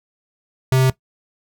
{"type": "tone", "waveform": "square", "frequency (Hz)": 130.7, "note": "C3", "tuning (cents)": -1, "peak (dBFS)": -13, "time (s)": [0.72, 0.9], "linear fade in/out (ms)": 2, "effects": ["noise-tail reverb RT60 0.1 s tail -17 dB re dry"]}